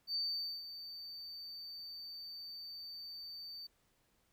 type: tone with ADSR envelope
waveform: triangle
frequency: 4583 Hz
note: D8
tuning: 43 cents flat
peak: -30 dBFS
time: 0.07-3.67 s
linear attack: 81 ms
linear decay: 470 ms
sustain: -14 dB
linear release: 7 ms
effects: tanh soft clip ceiling -32 dBFS + pink hiss -75 dBFS RMS until 4.32 s